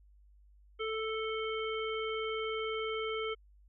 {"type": "harmonic tone with a mistuned harmonic", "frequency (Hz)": 440, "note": "A4", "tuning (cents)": 0, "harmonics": [1, 3, 5, 7], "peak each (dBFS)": [-35, -40, -42, -43], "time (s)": [0.79, 3.35], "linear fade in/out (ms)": 20, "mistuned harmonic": 7, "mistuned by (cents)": 19, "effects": ["added 50 Hz sine -58 dBFS peak until 3.68 s"]}